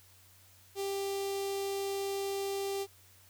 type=tone with notch filter; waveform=sawtooth; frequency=394.6 Hz; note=G4; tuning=11 cents sharp; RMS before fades=-35 dBFS; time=0.75-2.87 s; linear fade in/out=50 ms; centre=1500 Hz; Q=0.73; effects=added 93 Hz sine -63 dBFS peak until 3.29 s + white hiss -61 dBFS RMS until 3.29 s